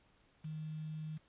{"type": "tone with quantisation", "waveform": "sine", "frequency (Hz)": 155.56, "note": "D#3", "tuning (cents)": 0, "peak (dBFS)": -40, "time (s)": [0.44, 1.18], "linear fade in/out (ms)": 10, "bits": 10, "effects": ["pink hiss -70 dBFS RMS until 1.28 s", "resampled to 8000 Hz"]}